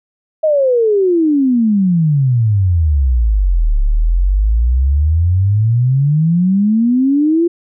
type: exponential two-way sweep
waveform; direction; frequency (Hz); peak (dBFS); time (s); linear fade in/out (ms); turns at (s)
sine; down then up; 640 to 34.71 to 348.5; -9; 0.43-7.48; 10; 3.8
effects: none